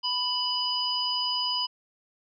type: harmonic tone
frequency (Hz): 991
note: B5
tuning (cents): +6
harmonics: 1 / 3 / 5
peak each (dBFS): -32 / -30 / -28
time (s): 0.03-1.67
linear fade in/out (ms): 20
effects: none